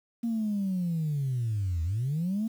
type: linear two-way sweep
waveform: sine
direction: down then up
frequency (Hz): 235.5 to 78.7 to 229.1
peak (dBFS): -25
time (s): 0.23-2.48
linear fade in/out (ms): 10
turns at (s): 1.83
effects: tanh soft clip ceiling -23 dBFS + 9-bit